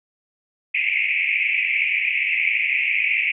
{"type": "band-pass noise", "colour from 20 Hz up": "white", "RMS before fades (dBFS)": -21, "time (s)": [0.74, 3.32], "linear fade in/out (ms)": 10, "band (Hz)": [2100, 2600], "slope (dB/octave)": 96, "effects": []}